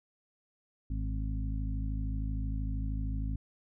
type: harmonic tone with a mistuned harmonic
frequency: 53 Hz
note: G#1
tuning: 36 cents sharp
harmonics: 1 / 2 / 3 / 4 / 5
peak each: -32 / -38 / -44 / -46 / -43 dBFS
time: 0.9-3.36 s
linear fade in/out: 5 ms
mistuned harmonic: 4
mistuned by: +24 cents
effects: none